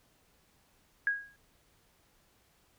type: tone with exponential decay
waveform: sine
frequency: 1645 Hz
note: G#6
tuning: 17 cents flat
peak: -23 dBFS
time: 1.07-1.36 s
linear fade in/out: 1 ms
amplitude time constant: 61 ms
effects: pink hiss -68 dBFS RMS until 2.78 s